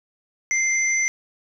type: tone pair together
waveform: sine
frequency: 2093 / 6013 Hz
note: C7 / F#8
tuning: 0 / +27 cents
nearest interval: octave + tritone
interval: 1827 cents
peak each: -20 / -23 dBFS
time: 0.51-1.08 s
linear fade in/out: 0 ms
effects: none